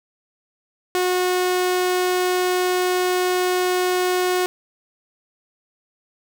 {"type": "tone", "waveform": "sawtooth", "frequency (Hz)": 363.9, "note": "F#4", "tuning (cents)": -29, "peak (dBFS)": -14, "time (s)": [0.95, 4.46], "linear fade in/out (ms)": 0, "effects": ["7-bit"]}